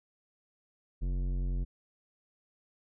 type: tone with tanh clipping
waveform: sine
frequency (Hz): 45.29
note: F#1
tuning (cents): -36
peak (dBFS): -31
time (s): 1.01-1.65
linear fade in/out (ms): 20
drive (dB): 14
effects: none